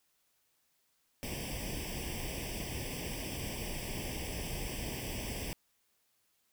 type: noise with comb filter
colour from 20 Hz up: pink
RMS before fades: -39 dBFS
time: 1.23-5.53 s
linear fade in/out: 0 ms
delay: 0.37 ms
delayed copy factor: +1
effects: white hiss -75 dBFS RMS until 6.52 s